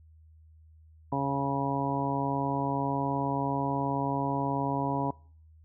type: harmonic tone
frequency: 138.59 Hz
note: C#3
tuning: in tune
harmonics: 1 / 2 / 3 / 4 / 5 / 6 / 7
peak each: -33 / -32 / -38 / -38 / -36 / -37 / -32 dBFS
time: 1.12-5.11 s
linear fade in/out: 5 ms
effects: noise-tail reverb RT60 0.5 s tail -24 dB re dry + added 79 Hz sine -53 dBFS peak until 5.64 s